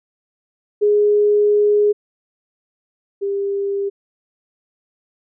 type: tone pair in turn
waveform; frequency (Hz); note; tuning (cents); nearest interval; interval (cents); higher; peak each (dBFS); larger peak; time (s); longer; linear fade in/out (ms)
sine; 415.3 / 398.6; G#4 / G4; 0 / +29; minor second; 71; first; -11 / -18; first; 0.81-1.93 / 3.21-3.9; first; 20
effects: none

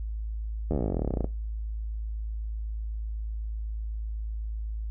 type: slowing click train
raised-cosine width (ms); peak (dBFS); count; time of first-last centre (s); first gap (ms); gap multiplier
2; -15; 25; 0.71-1.244; 12; 1.05
effects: noise-tail reverb RT60 0.2 s tail -17 dB re dry + added 54 Hz sine -30 dBFS peak until 4.9 s

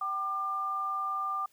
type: tone pair together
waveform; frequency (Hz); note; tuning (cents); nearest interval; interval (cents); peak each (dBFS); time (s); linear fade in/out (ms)
sine; 771 / 1196.3; G5 / D6; -29 / +32; minor sixth; 761; -39 / -30; 0.01-1.46; 5
effects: white hiss -67 dBFS RMS until 1.52 s

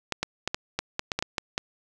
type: clicks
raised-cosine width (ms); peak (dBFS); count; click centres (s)
0.2; -9; 11; 0.123 / 0.23 / 0.476 / 0.545 / 0.79 / 0.994 / 1.118 / 1.19 / 1.225 / 1.382 / 1.579
effects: none

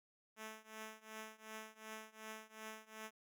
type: tone with tremolo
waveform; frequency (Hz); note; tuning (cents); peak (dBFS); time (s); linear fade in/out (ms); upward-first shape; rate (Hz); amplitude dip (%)
5% pulse; 218.5; A3; -12; -35; 0.36-3.11; 50; triangle; 2.7; 95
effects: none

